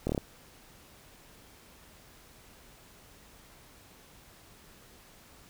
slowing click train, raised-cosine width 2 ms, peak -16 dBFS, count 5, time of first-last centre 0.07-0.178 s, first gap 24 ms, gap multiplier 1.08, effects pink hiss -56 dBFS RMS until 5.49 s

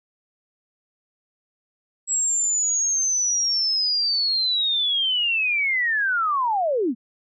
sine linear sweep, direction down, 7740 to 206 Hz, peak -19 dBFS, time 2.07-6.95 s, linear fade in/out 50 ms, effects none

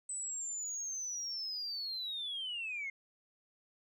sine linear sweep, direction down, 8080 to 2110 Hz, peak -36 dBFS, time 0.09-2.9 s, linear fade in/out 5 ms, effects tanh soft clip ceiling -33 dBFS

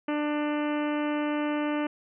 harmonic tone, 297.1 Hz, D4, 20 cents sharp, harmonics 1 / 2 / 3 / 4 / 5 / 6 / 7 / 8 / 9 / 10, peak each -27 / -33 / -37 / -39 / -41 / -43 / -44 / -45 / -46 / -47 dBFS, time 0.08-1.87 s, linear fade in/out 5 ms, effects none

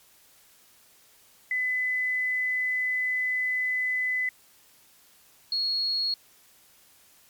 sine tone pair in turn, 2009 / 4316 Hz, B6 / C#8, +29 / -47 cents, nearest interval octave + minor second, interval 1324 cents, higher second, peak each -24 dBFS, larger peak neither, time 1.51-4.29 / 5.52-6.14 s, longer first, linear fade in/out 2 ms, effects white hiss -58 dBFS RMS until 7.29 s + MP3 96 kbps

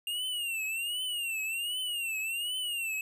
square tone with vibrato, 2794 Hz, F7, in tune, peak -32 dBFS, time 0.07-3.01 s, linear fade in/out 2 ms, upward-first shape triangle, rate 1.3 Hz, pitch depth 160 cents each way, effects none

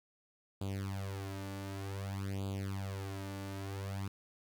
sawtooth tone with flanger, 97.7 Hz, G2, 5 cents flat, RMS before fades -40 dBFS, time 0.61-4.08 s, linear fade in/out 5 ms, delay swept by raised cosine 0.26 to 3.46 ms, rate 0.54 Hz, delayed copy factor +0.9, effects 11-bit

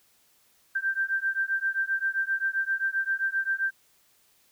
sine beating tone pair, 1568 / 1575.6 Hz, G6 / G6, 0 / +8 cents, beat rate 7.6 Hz, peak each -28 dBFS, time 0.75-3.71 s, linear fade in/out 10 ms, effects white hiss -64 dBFS RMS until 4.51 s

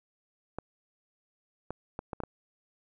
clicks, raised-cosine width 1 ms, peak -21 dBFS, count 6, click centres 0.586 / 1.706 / 1.991 / 2.132 / 2.203 / 2.236 s, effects none

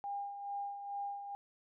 sine tone with tremolo, 805 Hz, G5, 46 cents sharp, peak -36 dBFS, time 0.04-1.35 s, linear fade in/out 0 ms, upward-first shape sine, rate 2.3 Hz, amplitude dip 55%, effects none

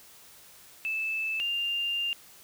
sine tone pair in turn, 2628 / 2796 Hz, E7 / F7, -6 / +1 cents, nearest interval minor second, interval 107 cents, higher second, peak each -28 / -27 dBFS, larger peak second, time 0.85-1.4 / 1.4-2.13 s, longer second, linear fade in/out 0 ms, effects white hiss -53 dBFS RMS until 2.43 s

